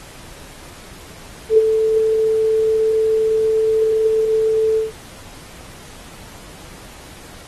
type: tone with ADSR envelope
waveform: sine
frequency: 440 Hz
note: A4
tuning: in tune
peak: -5 dBFS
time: 1.49-4.92 s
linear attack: 85 ms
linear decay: 28 ms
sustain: -8 dB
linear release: 150 ms
effects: pink hiss -40 dBFS RMS until 7.47 s + AAC 32 kbps